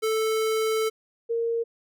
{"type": "tone pair in turn", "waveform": ["square", "sine"], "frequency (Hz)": [440, 462.7], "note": ["A4", "A#4"], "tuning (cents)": [0, -13], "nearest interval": "minor second", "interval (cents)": 87, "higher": "second", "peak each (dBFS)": -23, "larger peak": "neither", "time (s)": [[0.02, 0.9], [1.29, 1.64]], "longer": "first", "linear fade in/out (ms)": 20, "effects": []}